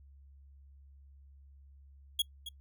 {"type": "tone with echo", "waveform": "45% pulse", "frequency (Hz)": 3322, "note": "G#7", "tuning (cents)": 0, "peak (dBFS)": -26, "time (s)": [2.19, 2.22], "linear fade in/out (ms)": 5, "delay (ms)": 270, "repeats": 1, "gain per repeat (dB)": -13, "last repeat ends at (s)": 2.49, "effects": ["noise-tail reverb RT60 0.1 s tail -24 dB re dry", "added 69 Hz sine -54 dBFS peak until 2.6 s"]}